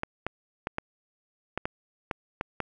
clicks, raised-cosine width 0.5 ms, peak -14 dBFS, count 9, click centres 0.034 / 0.266 / 0.671 / 0.784 / 1.576 / 1.655 / 2.112 / 2.411 / 2.603 s, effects none

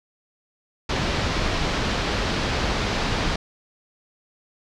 pink low-pass noise, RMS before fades -24 dBFS, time 0.89-3.36 s, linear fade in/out 5 ms, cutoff 5200 Hz, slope 24 dB/octave, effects none

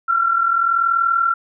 sine tone pair together, 1356.3 / 1396.9 Hz, E6 / F6, +49 / 0 cents, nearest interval minor second, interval 51 cents, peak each -15 / -21 dBFS, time 0.08-1.34 s, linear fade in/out 10 ms, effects none

